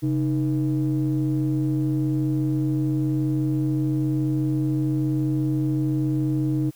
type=ring-modulated tone; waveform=triangle; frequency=87.5 Hz; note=F2; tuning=4 cents sharp; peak=-15 dBFS; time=0.02-6.71 s; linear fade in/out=20 ms; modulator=222 Hz; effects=white hiss -55 dBFS RMS until 6.75 s